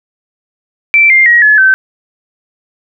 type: tone with pitch steps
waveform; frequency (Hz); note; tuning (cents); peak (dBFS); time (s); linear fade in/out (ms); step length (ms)
sine; 2336 / 2105 / 1897.4 / 1710.1 / 1541.2; D7 / C7 / A#6 / A6 / G6; -10 / +10 / +30 / -50 / -30; -3; 0.94-1.74; 0; 160
effects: none